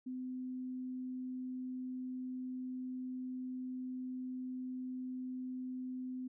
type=tone; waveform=sine; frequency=255.1 Hz; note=C4; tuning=44 cents flat; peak=-39 dBFS; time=0.06-6.28 s; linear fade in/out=10 ms; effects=none